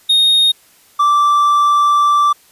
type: tone pair in turn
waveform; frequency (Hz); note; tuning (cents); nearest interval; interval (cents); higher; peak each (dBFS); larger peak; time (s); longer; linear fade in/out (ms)
triangle; 3713 / 1169.5; A#7 / D6; -8 / -8; octave + minor sixth; 2000; first; -7; neither; 0.09-0.52 / 0.99-2.33; second; 10
effects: white hiss -49 dBFS RMS until 2.51 s + resampled to 32000 Hz